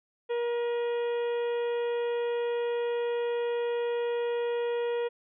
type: harmonic tone with a mistuned harmonic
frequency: 475.1 Hz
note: A#4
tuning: 33 cents sharp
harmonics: 1 / 2 / 3 / 4 / 5 / 6 / 7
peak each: -27 / -40 / -47 / -45 / -48 / -52 / -50 dBFS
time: 0.29-5.09 s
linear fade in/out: 20 ms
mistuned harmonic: 5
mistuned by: +56 cents
effects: none